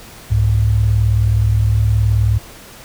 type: tone pair together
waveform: sine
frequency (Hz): 66.59 / 105.7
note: C2 / G#2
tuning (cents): +31 / +31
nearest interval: minor sixth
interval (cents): 800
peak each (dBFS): -16 / -12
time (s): 0.3-2.39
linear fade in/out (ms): 20
effects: pink hiss -38 dBFS RMS until 2.84 s